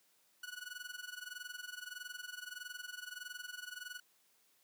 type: tone with amplitude modulation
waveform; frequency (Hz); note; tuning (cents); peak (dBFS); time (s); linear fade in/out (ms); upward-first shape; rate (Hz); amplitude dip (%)
sawtooth; 1471; F#6; -11; -38; 0.43-4; 5; sine; 21.6; 85
effects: white hiss -72 dBFS RMS until 4.63 s + high-pass 150 Hz 12 dB/octave